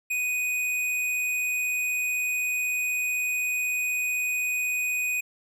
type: tone with tanh clipping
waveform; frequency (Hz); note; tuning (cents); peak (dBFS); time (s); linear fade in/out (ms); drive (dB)
sine; 2489; D#7; 0; -26; 0.1-5.21; 10; 17
effects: none